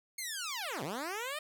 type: linear two-way sweep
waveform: 10% pulse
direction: down then up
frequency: 2190 to 124.9 to 625 Hz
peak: -28 dBFS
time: 0.18-1.39 s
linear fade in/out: 5 ms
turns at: 0.83 s
effects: none